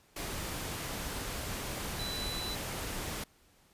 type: tone in noise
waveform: sine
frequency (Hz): 3980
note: B7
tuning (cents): +13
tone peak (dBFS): -38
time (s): 1.99-2.55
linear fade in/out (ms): 5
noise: pink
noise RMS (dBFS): -38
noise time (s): 0.16-3.24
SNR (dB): -3
effects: pink hiss -65 dBFS RMS until 3.73 s + resampled to 32000 Hz